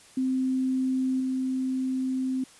sine tone with level steps, 260.1 Hz, C4, 10 cents flat, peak -23 / -25 dBFS, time 0.17-2.44 s, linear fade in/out 5 ms, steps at 1.2 s, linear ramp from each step 2 ms, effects white hiss -53 dBFS RMS until 2.59 s + resampled to 24000 Hz

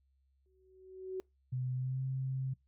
sine tone with exponential growth, 375.3 Hz, F#4, 25 cents sharp, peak -34 dBFS, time 0.46-1.2 s, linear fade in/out 0 ms, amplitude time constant 160 ms
sine tone with pitch glide, 127.3 to 132.02 Hz, C3 to C3, -47 to +16 cents, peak -33 dBFS, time 1.52-2.54 s, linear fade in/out 10 ms, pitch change +63 cents, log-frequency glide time 1.75-2.02 s
effects noise-tail reverb RT60 0.2 s tail -25 dB re dry + added 67 Hz sine -70 dBFS peak until 2.67 s

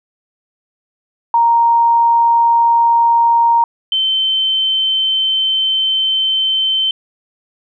sine tone pair in turn, 932.3 / 3088 Hz, A#5 / G7, 0 / -27 cents, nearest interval octave + major sixth, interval 2073 cents, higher second, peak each -8 / -12 dBFS, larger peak first, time 1.34-3.64 / 3.92-6.91 s, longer second, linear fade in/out 2 ms, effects none

